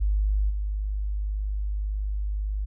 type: tone with level steps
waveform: sine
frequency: 50.9 Hz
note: G#1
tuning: 34 cents flat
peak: -20 / -25 dBFS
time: 0-2.66 s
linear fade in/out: 20 ms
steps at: 0.49 s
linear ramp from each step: 20 ms
effects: none